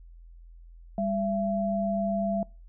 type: tone pair together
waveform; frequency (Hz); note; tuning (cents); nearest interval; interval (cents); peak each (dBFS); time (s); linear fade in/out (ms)
sine; 199.33 / 673; G3 / E5; +29 / +36; octave + major sixth; 2107; -28; 0.98-2.43; 2
effects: noise-tail reverb RT60 0.3 s tail -24 dB re dry + added 42 Hz sine -46 dBFS peak until 2.68 s